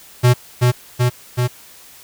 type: tone with echo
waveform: square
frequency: 123.47 Hz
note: B2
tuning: in tune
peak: -9 dBFS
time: 0.23-0.34 s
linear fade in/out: 20 ms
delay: 380 ms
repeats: 3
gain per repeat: -2 dB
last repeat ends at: 1.48 s
effects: white hiss -43 dBFS RMS until 2.03 s